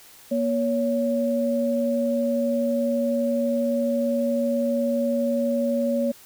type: tone pair together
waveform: sine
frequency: 237.9 / 561 Hz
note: A#3 / C#5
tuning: +35 / +21 cents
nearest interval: octave + minor third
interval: 1486 cents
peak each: -23 dBFS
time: 0.31-6.12 s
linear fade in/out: 10 ms
effects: white hiss -49 dBFS RMS until 6.25 s